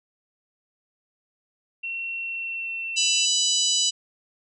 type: tone with pitch glide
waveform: sine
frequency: 2721 to 2696 Hz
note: F7 to E7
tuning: -46 to +38 cents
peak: -28 dBFS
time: 1.83-3.26 s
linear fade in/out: 10 ms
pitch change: -16 cents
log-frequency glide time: 2.19-2.85 s
type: harmonic tone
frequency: 990 Hz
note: B5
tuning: 4 cents sharp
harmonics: 3 / 4 / 5 / 6 / 7 / 8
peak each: -25 / -26 / -27 / -28 / -28 / -29 dBFS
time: 2.96-3.91 s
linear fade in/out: 20 ms
effects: none